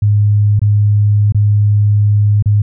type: tone with dropouts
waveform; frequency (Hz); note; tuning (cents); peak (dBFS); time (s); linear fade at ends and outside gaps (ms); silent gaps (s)
sine; 103.83; G#2; 0; -7; 0.02-2.62; 5; 0.594-0.616 / 1.323-1.346 / 2.425-2.458
effects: none